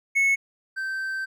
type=tone pair in turn; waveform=triangle; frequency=2198 / 1554.2 Hz; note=C#7 / G6; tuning=-15 / -15 cents; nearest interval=tritone; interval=600 cents; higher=first; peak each=-16 / -25 dBFS; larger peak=first; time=0.15-0.36 / 0.76-1.26 s; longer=second; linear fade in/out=20 ms; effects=none